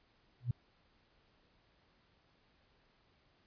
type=tone with exponential growth; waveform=sine; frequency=121.9 Hz; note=B2; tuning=22 cents flat; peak=-26 dBFS; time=0.4-0.51 s; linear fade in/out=5 ms; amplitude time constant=22 ms; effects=pink hiss -71 dBFS RMS until 3.46 s + resampled to 11025 Hz